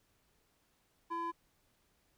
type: tone with band-pass filter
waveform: square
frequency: 337.1 Hz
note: E4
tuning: 39 cents sharp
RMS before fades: -38 dBFS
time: 1.1-1.32 s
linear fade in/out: 20 ms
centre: 870 Hz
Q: 7.8
effects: pink hiss -74 dBFS RMS until 2.17 s